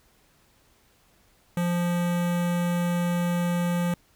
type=tone with notch filter; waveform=square; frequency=174.5 Hz; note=F3; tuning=1 cent flat; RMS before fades=-25 dBFS; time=1.57-3.94 s; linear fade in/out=2 ms; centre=4800 Hz; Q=1.5; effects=pink hiss -62 dBFS RMS until 4.15 s